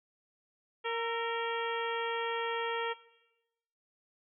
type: harmonic tone with a mistuned harmonic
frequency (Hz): 463.3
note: A#4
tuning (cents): -11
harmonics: 1 / 2 / 3 / 4 / 5 / 6 / 7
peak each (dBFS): -35 / -38 / -40 / -41 / -42 / -43 / -43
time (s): 0.84-2.94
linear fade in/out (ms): 20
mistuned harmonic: 3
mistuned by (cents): -50
effects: noise-tail reverb RT60 1.0 s tail -19 dB re dry